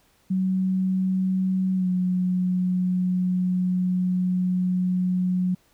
sine tone with pitch glide, 187.6 to 182.36 Hz, F#3 to F#3, +24 to -25 cents, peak -20 dBFS, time 0.3-5.55 s, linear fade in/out 10 ms, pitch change -49 cents, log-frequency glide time 1.75-1.88 s, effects pink hiss -62 dBFS RMS until 5.73 s

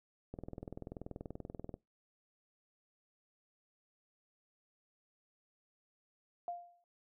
click train, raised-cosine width 2 ms, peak -30 dBFS, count 30, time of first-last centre 0.34-1.741 s, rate 20.7 Hz
sine tone with exponential decay, 698.5 Hz, F5, in tune, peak -35 dBFS, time 6.48-6.84 s, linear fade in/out 1 ms, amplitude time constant 77 ms
effects noise-tail reverb RT60 0.2 s tail -22 dB re dry

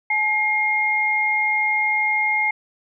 sine tone pair together, 851 / 2131 Hz, G#5 / C7, +42 / +31 cents, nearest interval octave + major third, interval 1589 cents, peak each -24 / -18 dBFS, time 0.1-2.51 s, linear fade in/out 5 ms, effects none

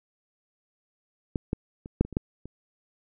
clicks, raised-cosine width 3 ms, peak -14 / -13 / -26 / -7 / -24 / -26 / -11 / -27 dBFS, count 8, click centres 1.358 / 1.531 / 1.859 / 2.01 / 2.05 / 2.127 / 2.169 / 2.456 s, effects none

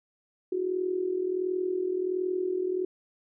sine tone with amplitude modulation, 367.5 Hz, F#4, 12 cents flat, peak -23 dBFS, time 0.52-2.85 s, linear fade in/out 5 ms, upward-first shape sine, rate 41.4 Hz, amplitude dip 70%, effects none

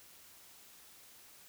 silence, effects white hiss -58 dBFS RMS until 1.48 s

